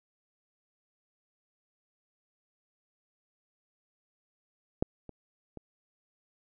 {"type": "clicks", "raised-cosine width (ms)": 2, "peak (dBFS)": [-12, -30, -29], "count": 3, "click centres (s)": [4.825, 5.093, 5.573], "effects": []}